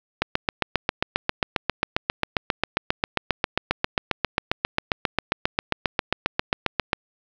click train, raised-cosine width 0.3 ms, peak -3 dBFS, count 51, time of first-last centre 0.22-6.931 s, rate 7.45 Hz, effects low-pass 5000 Hz 12 dB/octave + 7-bit

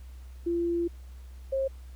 sine tone pair in turn, 342.1 / 536.8 Hz, F4 / C5, -36 / +44 cents, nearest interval minor sixth, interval 780 cents, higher second, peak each -25 dBFS, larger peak neither, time 0.46-0.88 / 1.52-1.68 s, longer first, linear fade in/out 10 ms, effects added 63 Hz sine -42 dBFS peak until 1.95 s + pink hiss -61 dBFS RMS until 1.95 s

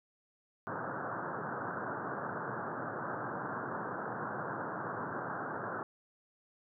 white band-pass noise, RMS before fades -39 dBFS, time 0.67-5.83 s, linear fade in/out 0 ms, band 100 to 1600 Hz, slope 96 dB/octave, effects none

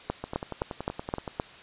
two click trains, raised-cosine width 1 ms, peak -19 / -13 dBFS, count 12 / 6, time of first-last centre 0.24-1.278 / 0.1-1.399 s, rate 10.6 / 3.85 Hz, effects white hiss -48 dBFS RMS until 1.62 s + resampled to 8000 Hz

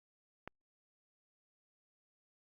click, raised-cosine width 0.5 ms, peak -28 dBFS, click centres 0.476 s, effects Opus 48 kbps

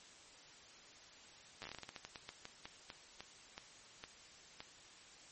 slowing click train, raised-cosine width 0.2 ms, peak -29 dBFS, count 22, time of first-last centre 1.62-4.604 s, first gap 9 ms, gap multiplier 1.23, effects white hiss -59 dBFS RMS until 5.31 s + MP3 32 kbps

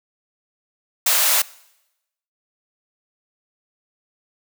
white high-pass noise, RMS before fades -17 dBFS, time 1.06-1.42 s, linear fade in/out 5 ms, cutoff 530 Hz, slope 48 dB/octave, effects noise-tail reverb RT60 0.9 s tail -22 dB re dry

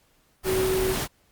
sine tone in noise, 376.6 Hz, F#4, 31 cents sharp, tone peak -22 dBFS, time 0.44-0.96 s, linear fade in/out 50 ms, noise pink, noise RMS -28 dBFS, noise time 0.43-1.08 s, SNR +3 dB, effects pink hiss -64 dBFS RMS until 1.31 s + Opus 48 kbps

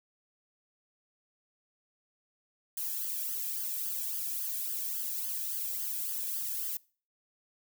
violet noise with flanger, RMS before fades -35 dBFS, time 2.77-6.77 s, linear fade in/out 2 ms, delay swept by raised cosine 0.62 to 1.25 ms, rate 3.6 Hz, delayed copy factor +0.85, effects noise-tail reverb RT60 0.4 s tail -23 dB re dry

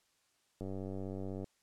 click train, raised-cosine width 2 ms, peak -29 dBFS, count 81, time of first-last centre 0.61-1.442 s, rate 96.1 Hz, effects white hiss -74 dBFS RMS until 1.62 s + low-pass 9000 Hz 12 dB/octave

